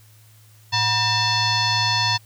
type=tone with frequency modulation; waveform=sine; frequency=2658 Hz; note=E7; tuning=14 cents sharp; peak=-17 dBFS; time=0.72-2.18 s; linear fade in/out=20 ms; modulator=849 Hz; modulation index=3; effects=added 108 Hz sine -49 dBFS peak until 2.25 s + white hiss -55 dBFS RMS until 2.25 s